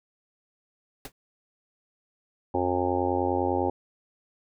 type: noise with exponential decay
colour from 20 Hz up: pink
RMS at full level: -33 dBFS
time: 1.05-1.12 s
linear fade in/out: 2 ms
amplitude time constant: 15 ms
type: harmonic tone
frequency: 90 Hz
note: F#2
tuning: 47 cents flat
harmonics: 1 / 3 / 4 / 5 / 6 / 7 / 8 / 9 / 10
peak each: -34 / -31 / -29 / -33 / -31 / -39 / -38 / -29 / -36 dBFS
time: 2.54-3.7 s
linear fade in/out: 5 ms
effects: none